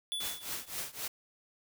square tone with exponential decay, 3449 Hz, A7, 35 cents flat, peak -32 dBFS, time 0.12-0.81 s, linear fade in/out 0 ms, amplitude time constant 150 ms
white noise with tremolo, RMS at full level -36 dBFS, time 0.2-1.08 s, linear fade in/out 5 ms, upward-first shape triangle, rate 3.8 Hz, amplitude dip 95%
effects none

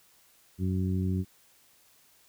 harmonic tone, 93.2 Hz, F#2, 13 cents sharp, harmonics 1 / 2 / 3 / 4, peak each -28 / -30 / -37 / -40 dBFS, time 0.58-1.25 s, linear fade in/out 50 ms, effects white hiss -62 dBFS RMS until 2.28 s

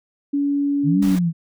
sine tone, 283.9 Hz, C#4, 41 cents sharp, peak -17 dBFS, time 0.33-1.16 s, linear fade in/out 10 ms
sine linear two-way sweep, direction up then down, 138.59 to 201.3 to 161.1 Hz, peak -16 dBFS, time 0.83-1.33 s, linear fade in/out 50 ms, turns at 1.01 s
pink noise, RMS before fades -34 dBFS, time 1.02-1.19 s, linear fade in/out 5 ms
effects none

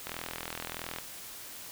click train, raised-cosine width 0.3 ms, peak -20 dBFS, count 39, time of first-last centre 0.07-0.986 s, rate 41.5 Hz, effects white hiss -45 dBFS RMS until 1.71 s

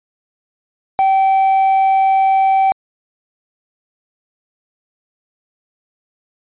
triangle tone with quantisation, 772 Hz, G5, 27 cents flat, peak -8 dBFS, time 0.99-2.72 s, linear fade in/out 0 ms, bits 6, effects resampled to 8000 Hz

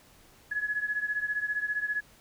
sine beating tone pair, 1687 / 1702 Hz, G#6 / G#6, +27 / +42 cents, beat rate 15 Hz, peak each -30 / -33 dBFS, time 0.51-2.01 s, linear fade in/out 10 ms, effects pink hiss -58 dBFS RMS until 2.2 s

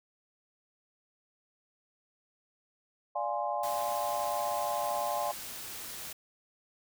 sine chord, D half-diminished seventh, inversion none, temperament equal, 587.3 / 698.5 / 830.6 / 1046.5 Hz, D5 / F5 / Ab5 / C6, 0 / 0 / 0 / 0 cents, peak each -36 / -35 / -34 / -37 dBFS, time 3.15-5.32 s, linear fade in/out 10 ms
white noise, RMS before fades -42 dBFS, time 3.63-6.13 s, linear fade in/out 5 ms
effects none

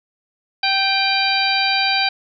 harmonic tone with a mistuned harmonic, 779 Hz, G5, 11 cents flat, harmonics 1 / 2 / 3 / 4 / 5 / 6, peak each -21 / -24 / -21 / -26 / -23 / -22 dBFS, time 0.63-2.09 s, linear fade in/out 5 ms, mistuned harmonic 3, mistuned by +40 cents, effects none

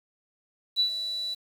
sine tone with ADSR envelope, 3951 Hz, B7, in tune, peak -19 dBFS, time 0.76-1.35 s, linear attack 39 ms, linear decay 96 ms, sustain -10 dB, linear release 17 ms, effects 8-bit

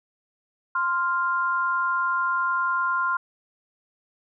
sine tone pair together, 1046.5 / 1396.9 Hz, C6 / F6, 0 / 0 cents, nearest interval perfect fourth, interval 500 cents, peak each -24 dBFS, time 0.75-3.17 s, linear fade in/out 5 ms, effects none

